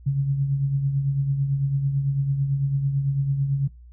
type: tone with tremolo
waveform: sine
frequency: 138.59 Hz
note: C#3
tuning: in tune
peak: -17 dBFS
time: 0.06-3.68 s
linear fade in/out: 10 ms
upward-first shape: triangle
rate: 9 Hz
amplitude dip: 55%
effects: noise-tail reverb RT60 0.2 s tail -22 dB re dry + added 60 Hz sine -43 dBFS peak until 3.92 s